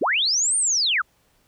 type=linear two-way sweep; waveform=sine; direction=up then down; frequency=174.7 to 9080 to 1134 Hz; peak=-18 dBFS; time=0.01-1.02 s; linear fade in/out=10 ms; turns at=0.57 s; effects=pink hiss -63 dBFS RMS until 1.47 s